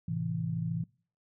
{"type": "chord", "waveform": "sine", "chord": "A minor", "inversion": "none", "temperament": "just", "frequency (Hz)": [110, 132, 165], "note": ["A2", "C3", "E3"], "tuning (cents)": [0, 16, 2], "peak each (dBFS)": [-36, -37, -32], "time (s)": [0.08, 0.84], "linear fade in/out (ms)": 5, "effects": ["noise-tail reverb RT60 0.5 s tail -26 dB re dry"]}